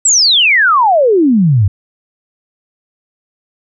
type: exponential sweep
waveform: sine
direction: down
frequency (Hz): 8030 to 90.9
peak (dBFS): -6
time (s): 0.05-1.68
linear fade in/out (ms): 5
effects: none